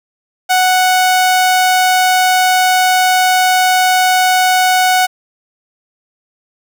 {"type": "tone", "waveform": "sawtooth", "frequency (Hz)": 740, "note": "F#5", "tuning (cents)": 0, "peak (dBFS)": -5, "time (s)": [0.49, 5.07], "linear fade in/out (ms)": 20, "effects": []}